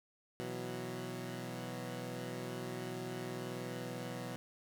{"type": "chord", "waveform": "15% pulse", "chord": "B suspended fourth", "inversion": "none", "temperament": "equal", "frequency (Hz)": [123.47, 164.81, 185], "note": ["B2", "E3", "F#3"], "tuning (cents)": [0, 0, 0], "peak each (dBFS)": [-37, -40, -39], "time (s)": [0.4, 4.36], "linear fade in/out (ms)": 0, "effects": []}